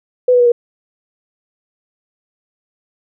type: tone with pitch steps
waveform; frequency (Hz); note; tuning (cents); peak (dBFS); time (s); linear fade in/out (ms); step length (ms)
sine; 500 / 492 / 484.1 / 476.3; B4 / B4 / B4 / A#4; +21 / -7 / -35 / +37; -7; 0.28-0.52; 5; 60
effects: none